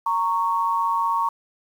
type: tone pair together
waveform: sine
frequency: 924.3 / 1108.7 Hz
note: A#5 / C#6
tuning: -15 / 0 cents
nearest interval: minor third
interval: 315 cents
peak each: -22 dBFS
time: 0.06-1.29 s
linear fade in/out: 5 ms
effects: 8-bit